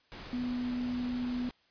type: tone in noise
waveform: sine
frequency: 246.9 Hz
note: B3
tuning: in tune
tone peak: -31 dBFS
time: 0.33-1.49 s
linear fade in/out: 0 ms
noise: pink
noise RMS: -45 dBFS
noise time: 0.12-1.51 s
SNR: +11 dB
effects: white hiss -68 dBFS RMS until 1.7 s + resampled to 11025 Hz